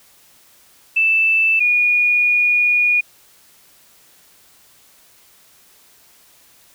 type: tone pair in turn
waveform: sine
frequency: 2644 / 2446 Hz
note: E7 / D#7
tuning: +5 / -30 cents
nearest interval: minor second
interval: 135 cents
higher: first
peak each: -12 dBFS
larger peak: neither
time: 0.96-1.6 / 1.6-3.01 s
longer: second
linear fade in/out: 10 ms
effects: white hiss -51 dBFS RMS until 6.74 s